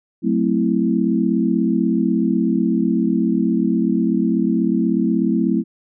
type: chord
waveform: sine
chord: F# half-diminished seventh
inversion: none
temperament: equal with one note detuned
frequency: 185 / 221.4 / 261.6 / 329.6 Hz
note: F#3 / A3 / C4 / E4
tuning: 0 / +11 / 0 / 0 cents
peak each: -21 / -19 / -21 / -21 dBFS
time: 0.22-5.64 s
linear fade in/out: 50 ms
effects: none